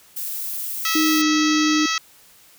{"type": "noise", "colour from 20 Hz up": "violet", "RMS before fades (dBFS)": -28, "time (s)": [0.16, 1.22], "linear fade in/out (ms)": 10}
{"type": "harmonic tone", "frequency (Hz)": 650, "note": "E5", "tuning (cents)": -24, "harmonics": [2, 3, 4, 5, 6, 7, 8, 9, 10], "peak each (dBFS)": [-25, -27, -28, -29, -30, -30, -31, -32, -32], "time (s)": [0.85, 1.98], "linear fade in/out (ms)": 2}
{"type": "tone with pitch glide", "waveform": "sine", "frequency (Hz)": [311.3, 305.4], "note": ["D#4", "D#4"], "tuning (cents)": [1, -32], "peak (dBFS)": -17, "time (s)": [0.95, 1.86], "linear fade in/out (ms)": 5, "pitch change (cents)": -33, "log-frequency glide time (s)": [1.1, 1.24]}
{"effects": ["white hiss -51 dBFS RMS until 2.58 s"]}